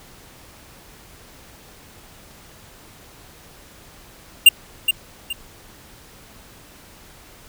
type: tone with echo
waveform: square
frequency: 2794 Hz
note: F7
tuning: in tune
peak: -4 dBFS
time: 4.46-4.49 s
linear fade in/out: 5 ms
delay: 420 ms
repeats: 2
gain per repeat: -10 dB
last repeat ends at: 5.33 s
effects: pink hiss -46 dBFS RMS until 7.48 s